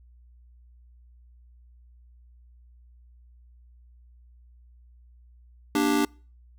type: chord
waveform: square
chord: G minor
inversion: first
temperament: just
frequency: 235.2 / 294 / 392 Hz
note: Bb3 / D4 / G4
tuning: +16 / +2 / 0 cents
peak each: -29 / -23 / -29 dBFS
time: 5.75-6.05 s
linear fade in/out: 2 ms
effects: noise-tail reverb RT60 0.4 s tail -26 dB re dry + added 60 Hz sine -51 dBFS peak until 6.58 s